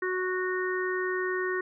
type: harmonic tone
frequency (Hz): 368.9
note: F#4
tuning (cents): -5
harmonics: 1 / 3 / 4 / 5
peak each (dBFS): -29 / -36 / -36 / -33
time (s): 0.02-1.61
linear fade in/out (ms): 5
effects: none